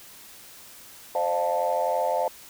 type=chord; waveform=sine; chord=F dominant seventh; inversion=second; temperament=equal with one note detuned; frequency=523.3 / 606.6 / 698.5 / 880 Hz; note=C5 / Eb5 / F5 / A5; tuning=0 / -44 / 0 / 0 cents; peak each=-27 dBFS; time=1.15-2.28 s; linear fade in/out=2 ms; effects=tanh soft clip ceiling -14 dBFS + white hiss -47 dBFS RMS until 2.49 s